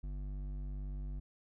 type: tone with hard clipping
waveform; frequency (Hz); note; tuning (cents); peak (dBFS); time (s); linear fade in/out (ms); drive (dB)
sine; 49; G1; 0; -40; 0.03-1.2; 10; 10
effects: none